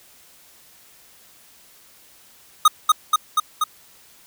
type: tone with echo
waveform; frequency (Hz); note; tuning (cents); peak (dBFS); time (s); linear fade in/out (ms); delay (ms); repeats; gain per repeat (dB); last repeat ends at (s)
square; 1244.5; D#6; 0; -9; 2.65-2.68; 5; 240; 4; -2; 3.64
effects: white hiss -51 dBFS RMS until 4.26 s